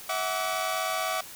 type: tone cluster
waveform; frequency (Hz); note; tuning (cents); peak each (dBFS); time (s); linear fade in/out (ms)
sawtooth; 648 / 744 / 1151; E5 / F#5 / D6; -30 / +9 / -35; -28; 0.09-1.21; 5
effects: white hiss -44 dBFS RMS until 1.35 s